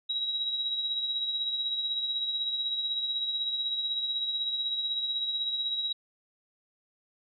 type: tone with tremolo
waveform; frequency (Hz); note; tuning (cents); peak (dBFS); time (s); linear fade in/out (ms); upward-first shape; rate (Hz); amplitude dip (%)
sine; 3854; B7; -43; -26; 0.09-5.93; 10; triangle; 16; 50
effects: none